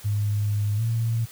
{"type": "tone with pitch glide", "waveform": "sine", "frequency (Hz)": [103.83, 114.54], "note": ["G#2", "A#2"], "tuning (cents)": [0, -30], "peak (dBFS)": -21, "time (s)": [0.04, 1.26], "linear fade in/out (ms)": 20, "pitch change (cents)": 170, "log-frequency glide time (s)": [0.76, 0.82], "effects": ["white hiss -46 dBFS RMS until 1.31 s"]}